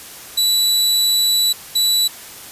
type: tone bursts at uneven times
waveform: sawtooth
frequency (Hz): 3947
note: B7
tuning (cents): -2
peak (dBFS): -10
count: 2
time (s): 0.37-1.53 / 1.75-2.08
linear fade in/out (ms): 10
effects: white hiss -36 dBFS RMS until 2.51 s + resampled to 32000 Hz